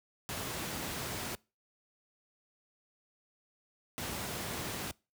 pink noise bursts at uneven times, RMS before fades -38 dBFS, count 2, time 0.29-1.35 / 3.98-4.91 s, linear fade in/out 0 ms, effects noise-tail reverb RT60 0.3 s tail -24 dB re dry + high-pass 80 Hz 12 dB/octave

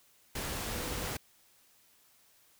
sine tone in noise, 493.9 Hz, B4, in tune, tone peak -45 dBFS, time 0.72-1.09 s, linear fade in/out 5 ms, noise pink, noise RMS -37 dBFS, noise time 0.35-1.17 s, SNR -11 dB, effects white hiss -65 dBFS RMS until 2.59 s

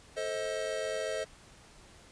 square chord, A diminished, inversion none, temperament just, 440 / 528 / 633.6 Hz, A4 / C5 / Eb5, 0 / +16 / +31 cents, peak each -39 / -38 / -36 dBFS, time 0.16-1.25 s, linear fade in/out 20 ms, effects pink hiss -56 dBFS RMS until 2.11 s + resampled to 22050 Hz

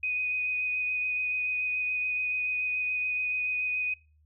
sine tone with vibrato, 2494 Hz, D#7, 3 cents sharp, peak -27 dBFS, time 0.03-3.94 s, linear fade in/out 5 ms, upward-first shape sine, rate 7 Hz, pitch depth 12 cents each way, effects noise-tail reverb RT60 0.3 s tail -22 dB re dry + added 76 Hz sine -60 dBFS peak until 4.25 s

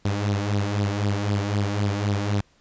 sawtooth tone with flanger, 101.8 Hz, G#2, 34 cents flat, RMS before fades -24 dBFS, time 0.05-2.41 s, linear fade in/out 5 ms, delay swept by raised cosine 0.21 to 3.61 ms, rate 3.9 Hz, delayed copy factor +0.65, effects pink hiss -61 dBFS RMS until 2.6 s + resampled to 16000 Hz

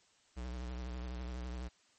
square tone with vibrato, 61.5 Hz, B1, 7 cents flat, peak -40 dBFS, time 0.36-1.69 s, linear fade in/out 20 ms, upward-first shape triangle, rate 12 Hz, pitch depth 79 cents each way, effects white hiss -69 dBFS RMS until 1.98 s + MP3 32 kbps

